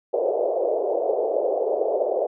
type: band-pass noise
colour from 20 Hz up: white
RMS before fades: -23 dBFS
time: 0.13-2.27 s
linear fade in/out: 10 ms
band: 400 to 650 Hz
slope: 48 dB/octave
effects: none